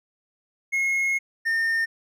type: tone pair in turn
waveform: triangle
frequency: 2163 / 1818.9 Hz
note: C#7 / A#6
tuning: -43 / -43 cents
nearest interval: minor third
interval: 300 cents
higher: first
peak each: -19 dBFS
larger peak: neither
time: 0.72-1.19 / 1.45-1.86 s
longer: first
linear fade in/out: 20 ms
effects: none